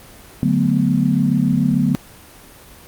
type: chord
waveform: sine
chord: B minor seventh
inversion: first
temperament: equal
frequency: 146.83 / 185 / 220 / 246.9 Hz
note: D3 / F#3 / A3 / B3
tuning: 0 / 0 / 0 / 0 cents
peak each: -19 / -19 / -20 / -18 dBFS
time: 0.43-1.95 s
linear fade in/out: 0 ms
effects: pink hiss -42 dBFS RMS until 2.87 s + Opus 24 kbps